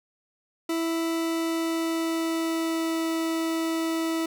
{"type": "tone with pitch glide", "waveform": "40% pulse", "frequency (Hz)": [329.6, 326.4], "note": ["E4", "E4"], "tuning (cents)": [0, -17], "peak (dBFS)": -24, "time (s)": [0.69, 4.26], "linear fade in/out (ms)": 5, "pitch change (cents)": -17, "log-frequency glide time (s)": [1.04, 3.08], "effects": []}